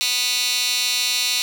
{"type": "tone with high-pass filter", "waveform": "15% pulse", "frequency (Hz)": 246.9, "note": "B3", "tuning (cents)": 0, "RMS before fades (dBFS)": -21, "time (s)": [0.01, 1.42], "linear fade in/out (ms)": 0, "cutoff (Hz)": 3600, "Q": 2.2, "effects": []}